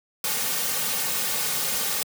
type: noise with comb filter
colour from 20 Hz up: white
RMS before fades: -26 dBFS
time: 0.24-2.03 s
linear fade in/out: 2 ms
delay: 3 ms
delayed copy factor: -0.75
effects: high-pass 150 Hz 12 dB/octave